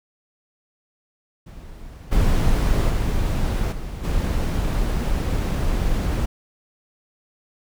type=noise with level steps; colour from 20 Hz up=brown; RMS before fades=-38 / -18 / -21 / -30 / -21 dBFS; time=1.46-6.26 s; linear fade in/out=10 ms; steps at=2.11 / 2.89 / 3.71 / 4.03 s; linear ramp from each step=20 ms; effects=none